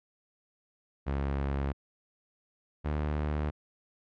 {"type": "tone pair in turn", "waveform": "sawtooth", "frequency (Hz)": [69.3, 75.04], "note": ["C#2", "D2"], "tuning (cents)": [0, 38], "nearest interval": "minor second", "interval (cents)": 138, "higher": "second", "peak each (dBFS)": -25, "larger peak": "neither", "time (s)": [[1.06, 1.73], [2.84, 3.51]], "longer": "neither", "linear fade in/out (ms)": 20, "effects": ["low-pass 2000 Hz 12 dB/octave"]}